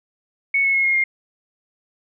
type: tone with pitch steps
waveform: sine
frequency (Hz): 2214 / 2191 / 2168 / 2146 / 2124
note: C#7 / C#7 / C#7 / C7 / C7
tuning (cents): -3 / -21 / -39 / +43 / +25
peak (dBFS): -15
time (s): 0.54-1.04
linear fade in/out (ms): 5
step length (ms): 100
effects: none